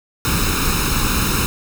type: noise with comb filter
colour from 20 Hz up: pink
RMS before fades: -18 dBFS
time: 0.25-1.46 s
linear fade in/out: 0 ms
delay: 0.76 ms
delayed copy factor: +0.75
effects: none